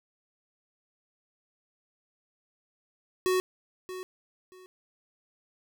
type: tone with echo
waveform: square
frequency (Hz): 370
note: F#4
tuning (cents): 0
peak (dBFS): -24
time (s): 3.26-3.4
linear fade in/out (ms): 0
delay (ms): 630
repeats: 2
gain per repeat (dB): -13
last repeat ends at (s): 4.66
effects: none